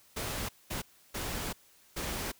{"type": "noise bursts at uneven times", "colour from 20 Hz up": "pink", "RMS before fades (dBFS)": -36, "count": 4, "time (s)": [[0.16, 0.49], [0.7, 0.82], [1.14, 1.53], [1.96, 2.32]], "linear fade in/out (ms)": 10, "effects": ["white hiss -62 dBFS RMS until 2.39 s"]}